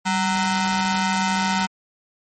sawtooth ring-modulated tone, 560 Hz, C#5, 18 cents sharp, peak -12 dBFS, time 0.05-1.67 s, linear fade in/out 20 ms, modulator 366 Hz, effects MP3 32 kbps

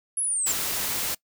sine linear sweep, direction down, 10860 to 7230 Hz, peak -23 dBFS, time 0.17-0.52 s, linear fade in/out 5 ms
white noise, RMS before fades -28 dBFS, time 0.46-1.15 s, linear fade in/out 10 ms
effects noise-tail reverb RT60 0.1 s tail -23 dB re dry

